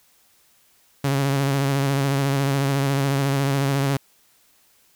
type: tone with vibrato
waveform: sawtooth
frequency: 138.2 Hz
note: C#3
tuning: 5 cents flat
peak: -15 dBFS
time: 1.04-3.97 s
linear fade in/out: 5 ms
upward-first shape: sine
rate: 14 Hz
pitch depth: 37 cents each way
effects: white hiss -59 dBFS RMS until 4.95 s